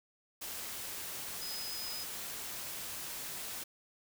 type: tone in noise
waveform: sine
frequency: 5040 Hz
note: D#8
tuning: 21 cents sharp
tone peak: -41 dBFS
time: 1.41-2.04 s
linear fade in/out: 10 ms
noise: white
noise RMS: -42 dBFS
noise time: 0.41-3.64 s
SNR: -2 dB
effects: none